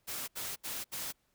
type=noise bursts; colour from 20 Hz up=white; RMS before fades=-39 dBFS; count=4; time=0.07-1.126 s; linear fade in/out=20 ms; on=210 ms; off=72 ms; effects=pink hiss -75 dBFS RMS until 1.34 s